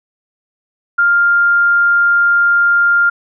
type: tone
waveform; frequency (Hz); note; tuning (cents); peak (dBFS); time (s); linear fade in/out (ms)
sine; 1400; F6; +4; -8; 0.98-3.1; 10
effects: none